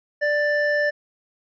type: tone pair together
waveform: triangle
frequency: 589.4 / 1768 Hz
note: D5 / A6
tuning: +6 / +8 cents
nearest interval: octave + perfect fifth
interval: 1902 cents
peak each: -19 dBFS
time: 0.21-0.91 s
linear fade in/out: 20 ms
effects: resampled to 16000 Hz